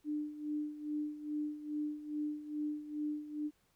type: tone with tremolo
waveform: sine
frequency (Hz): 299.3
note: D4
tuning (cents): +33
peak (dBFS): -33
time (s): 0.04-3.51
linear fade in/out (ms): 50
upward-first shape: sine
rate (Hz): 2.4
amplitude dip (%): 75
effects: pink hiss -74 dBFS RMS until 3.75 s